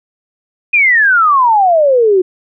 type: exponential sweep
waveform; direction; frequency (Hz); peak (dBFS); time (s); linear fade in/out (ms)
sine; down; 2500 to 357.9; -6; 0.73-2.22; 10
effects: none